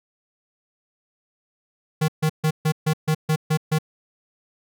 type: tone bursts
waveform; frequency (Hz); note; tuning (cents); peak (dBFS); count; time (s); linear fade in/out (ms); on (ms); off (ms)
square; 155.8; D#3; +3; -18; 9; 2.01-3.787; 10; 73; 140
effects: none